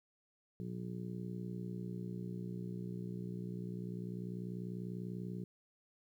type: harmonic tone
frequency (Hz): 60.2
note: B1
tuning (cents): -44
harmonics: 2 / 3 / 4 / 5 / 6 / 7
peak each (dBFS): -45 / -42 / -55 / -55 / -51 / -53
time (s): 0.6-5.44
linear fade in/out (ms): 0
effects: 12-bit